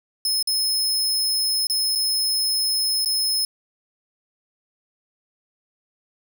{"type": "tone with dropouts", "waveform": "sawtooth", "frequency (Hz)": 5180, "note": "E8", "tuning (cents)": -31, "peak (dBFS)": -17, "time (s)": [0.25, 3.45], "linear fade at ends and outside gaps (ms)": 2, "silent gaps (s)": [[0.427, 0.473], [1.67, 1.698], [1.952, 1.956], [3.048, 3.058]], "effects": ["9-bit"]}